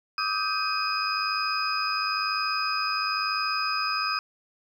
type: tone cluster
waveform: sine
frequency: 1166 / 1267 / 1563 / 2504 / 4997 Hz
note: D6 / D#6 / G6 / D#7 / D#8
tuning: -13 / +31 / -6 / +10 / +7 cents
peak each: -33 / -29 / -34 / -32 / -30 dBFS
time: 0.18-4.19 s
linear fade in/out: 2 ms
effects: 9-bit